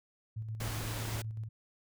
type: tone with tremolo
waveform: sine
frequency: 110 Hz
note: A2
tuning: in tune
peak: -35 dBFS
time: 0.36-1.49 s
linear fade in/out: 10 ms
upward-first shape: square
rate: 7.9 Hz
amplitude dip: 40%
type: noise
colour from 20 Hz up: pink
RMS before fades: -40 dBFS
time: 0.6-1.22 s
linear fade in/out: 5 ms
effects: none